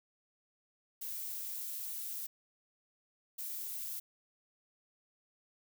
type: noise bursts at uneven times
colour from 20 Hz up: violet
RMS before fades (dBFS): -41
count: 2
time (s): 1.01-2.27 / 3.38-4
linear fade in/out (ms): 10
effects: none